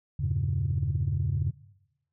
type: chord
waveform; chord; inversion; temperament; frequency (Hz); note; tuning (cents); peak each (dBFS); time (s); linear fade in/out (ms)
sine; E diminished seventh; none; equal with one note detuned; 82.41 / 98 / 115 / 138.59; E2 / G2 / Bb2 / Db3; 0 / 0 / -23 / 0; -31 / -29 / -33 / -28; 0.19-1.51; 10
effects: noise-tail reverb RT60 0.9 s tail -20 dB re dry + tanh soft clip ceiling -18 dBFS